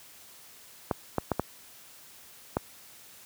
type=clicks; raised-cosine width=1 ms; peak=-11 dBFS; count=5; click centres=0.912 / 1.183 / 1.317 / 1.396 / 2.569 s; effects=white hiss -52 dBFS RMS until 3.25 s + high-pass 60 Hz 12 dB/octave